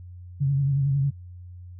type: tone with vibrato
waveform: sine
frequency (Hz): 138.59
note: C#3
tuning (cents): 0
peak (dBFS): -19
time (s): 0.4-1.11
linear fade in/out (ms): 20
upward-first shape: triangle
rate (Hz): 11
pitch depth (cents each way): 62
effects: noise-tail reverb RT60 0.1 s tail -19 dB re dry + added 89 Hz sine -39 dBFS peak until 1.79 s